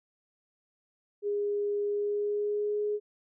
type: tone with pitch glide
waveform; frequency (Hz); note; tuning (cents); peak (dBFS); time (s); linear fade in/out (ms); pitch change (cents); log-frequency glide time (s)
sine; 410 to 417.6; G#4 to G#4; -22 to +10; -27; 1.22-3; 50; +32; 1.83-2.82
effects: none

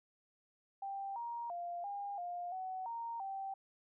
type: tone with pitch steps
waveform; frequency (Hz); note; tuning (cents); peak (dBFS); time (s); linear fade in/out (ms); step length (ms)
sine; 787 / 941 / 696 / 806 / 705 / 750 / 928 / 778; G5 / A#5 / F5 / G5 / F5 / F#5 / A#5 / G5; +7 / +16 / -6 / +48 / +16 / +23 / -8 / -13; -39; 0.82-3.54; 5; 340
effects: none

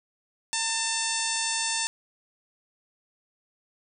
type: harmonic tone with a mistuned harmonic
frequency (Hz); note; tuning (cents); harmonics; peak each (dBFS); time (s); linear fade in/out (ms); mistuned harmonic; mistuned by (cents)
894; A5; +27; 1 / 2 / 3 / 4 / 5 / 6 / 7 / 8 / 9 / 10; -35 / -35 / -35 / -35 / -35 / -35 / -35 / -35 / -35 / -35; 0.53-1.87; 0; 1; +32
effects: none

